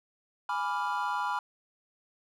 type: chord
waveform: triangle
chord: G# diminished seventh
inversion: none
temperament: equal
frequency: 830.6 / 987.8 / 1174.7 / 1396.9 Hz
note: G#5 / B5 / D6 / F6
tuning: 0 / 0 / 0 / 0 cents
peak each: -33 / -30 / -35 / -34 dBFS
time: 0.49-1.39 s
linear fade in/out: 2 ms
effects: none